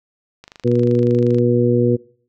click train, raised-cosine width 0.2 ms, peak -21 dBFS, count 25, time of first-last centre 0.44-1.385 s, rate 25.4 Hz
harmonic tone, 120.8 Hz, B2, 38 cents flat, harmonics 1 / 2 / 3 / 4, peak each -18 / -18 / -18 / -18 dBFS, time 0.64-1.97 s, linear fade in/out 20 ms
effects noise-tail reverb RT60 0.5 s tail -23 dB re dry

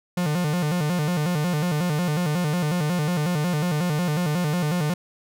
45% pulse tone with vibrato, 163.2 Hz, E3, 17 cents flat, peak -21 dBFS, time 0.17-4.94 s, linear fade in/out 5 ms, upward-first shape square, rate 5.5 Hz, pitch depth 150 cents each way, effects none

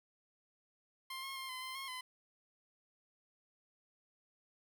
15% pulse tone with pitch steps, 1055 / 1078 / 1060 / 1025 / 1039 / 1078 / 1018 Hz, C6 / C#6 / C6 / C6 / C6 / C#6 / C6, +14 / -49 / +22 / -36 / -12 / -49 / -48 cents, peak -36 dBFS, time 1.1-2.01 s, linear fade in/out 5 ms, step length 130 ms, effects none

